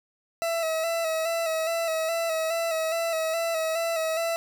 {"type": "tone with vibrato", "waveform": "40% pulse", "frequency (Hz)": 654, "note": "E5", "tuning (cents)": -14, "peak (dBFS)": -24, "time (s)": [0.42, 4.36], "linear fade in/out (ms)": 0, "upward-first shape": "square", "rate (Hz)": 2.4, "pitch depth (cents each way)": 34, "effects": []}